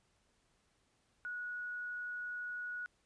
sine tone, 1461 Hz, F#6, 22 cents flat, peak -39 dBFS, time 1.25-2.86 s, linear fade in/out 0 ms, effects pink hiss -75 dBFS RMS until 3.05 s + resampled to 22050 Hz

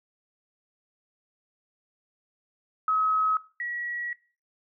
sine tone pair in turn, 1278 / 1922 Hz, D#6 / B6, +46 / -48 cents, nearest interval perfect fifth, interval 706 cents, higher second, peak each -21 / -29 dBFS, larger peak first, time 2.88-3.37 / 3.6-4.13 s, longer second, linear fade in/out 2 ms, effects noise-tail reverb RT60 0.4 s tail -21 dB re dry

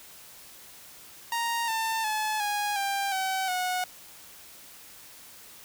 sawtooth tone with pitch steps, 932.3 / 895.4 / 859.9 / 825.8 / 793.1 / 761.6 / 731.5 Hz, A#5 / A5 / A5 / G#5 / G5 / F#5 / F#5, 0 / +30 / -40 / -10 / +20 / +50 / -20 cents, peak -23 dBFS, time 1.32-3.84 s, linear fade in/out 2 ms, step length 360 ms, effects white hiss -49 dBFS RMS until 5.64 s

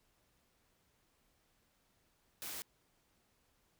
white noise, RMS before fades -44 dBFS, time 2.42-2.62 s, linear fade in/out 0 ms, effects pink hiss -75 dBFS RMS until 3.79 s

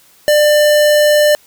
square tone, 596 Hz, D5, 25 cents sharp, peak -8 dBFS, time 0.28-1.35 s, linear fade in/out 0 ms, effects white hiss -48 dBFS RMS until 1.46 s

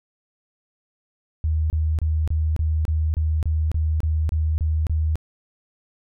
sine tone bursts, 78.3 Hz, D#2, 11 cents sharp, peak -18 dBFS, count 13, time 1.44-5.156 s, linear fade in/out 0 ms, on 260 ms, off 28 ms, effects none

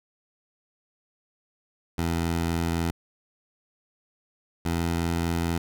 15% pulse tone pair in turn, 83.8 / 84.33 Hz, E2 / E2, +29 / +40 cents, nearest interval unison, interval 11 cents, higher second, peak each -18 dBFS, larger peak neither, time 1.98-2.91 / 4.65-5.58 s, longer neither, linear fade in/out 5 ms, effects none

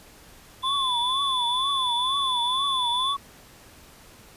triangle tone, 3470 Hz, A7, 25 cents flat, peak -23 dBFS, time 0.62-3.16 s, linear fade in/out 50 ms
sine tone with vibrato, 1031 Hz, C6, 26 cents flat, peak -25 dBFS, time 0.63-3.17 s, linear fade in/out 10 ms, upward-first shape triangle, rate 2.1 Hz, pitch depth 170 cents each way
effects pink hiss -50 dBFS RMS until 4.36 s + resampled to 32000 Hz

